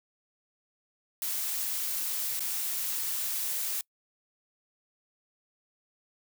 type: noise with dropouts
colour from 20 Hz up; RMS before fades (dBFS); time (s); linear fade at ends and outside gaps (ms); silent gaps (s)
blue; -32; 1.22-3.81; 1; 2.394-2.404
effects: noise-tail reverb RT60 0.1 s tail -25 dB re dry